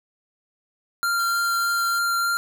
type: tone with vibrato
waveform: square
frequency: 1385 Hz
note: F6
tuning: 15 cents flat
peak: -21 dBFS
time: 1.03-2.37 s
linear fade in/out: 0 ms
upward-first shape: triangle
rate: 3.3 Hz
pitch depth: 9 cents each way
type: tone with tremolo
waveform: 5% pulse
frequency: 1592 Hz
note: G6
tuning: 26 cents sharp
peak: -27 dBFS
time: 1.19-1.99 s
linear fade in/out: 5 ms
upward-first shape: sine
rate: 12 Hz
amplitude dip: 30%
effects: none